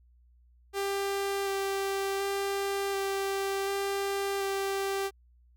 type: tone with vibrato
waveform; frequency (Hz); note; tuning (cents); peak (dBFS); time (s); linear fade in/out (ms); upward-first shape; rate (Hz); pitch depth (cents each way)
sawtooth; 393.9; G4; +8; -25; 0.73-5.11; 50; square; 0.68; 9
effects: added 60 Hz sine -58 dBFS peak until 5.56 s